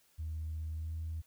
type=tone with pitch glide; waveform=sine; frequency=79 to 80.57 Hz; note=D#2 to E2; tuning=+27 to -39 cents; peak=-35 dBFS; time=0.18-1.22 s; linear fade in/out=20 ms; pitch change=+34 cents; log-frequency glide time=0.75-0.92 s; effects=tanh soft clip ceiling -32 dBFS + white hiss -69 dBFS RMS until 1.26 s